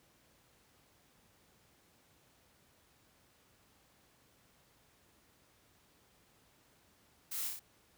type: noise with echo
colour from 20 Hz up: blue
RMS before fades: -41 dBFS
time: 7.31-7.48 s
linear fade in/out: 10 ms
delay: 29 ms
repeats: 4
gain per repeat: -2 dB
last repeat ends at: 7.596 s
effects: pink hiss -68 dBFS RMS until 7.97 s + high-pass 60 Hz 12 dB/octave